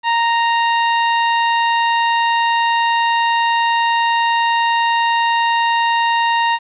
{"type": "tone", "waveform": "sawtooth", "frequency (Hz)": 930, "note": "A#5", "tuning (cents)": -4, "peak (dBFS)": -9, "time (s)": [0.03, 6.59], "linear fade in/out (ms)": 50, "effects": ["resampled to 8000 Hz", "8-bit"]}